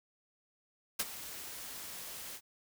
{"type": "noise with ADSR envelope", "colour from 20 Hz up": "white", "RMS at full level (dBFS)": -31, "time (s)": [0.99, 2.41], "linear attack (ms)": 10, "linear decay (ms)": 36, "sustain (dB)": -14, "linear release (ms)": 63, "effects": []}